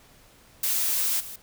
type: noise with level steps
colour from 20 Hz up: blue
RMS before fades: -25 / -39 dBFS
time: 0.63-1.36 s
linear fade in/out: 5 ms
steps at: 1.19 s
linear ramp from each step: 20 ms
effects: pink hiss -55 dBFS RMS until 1.42 s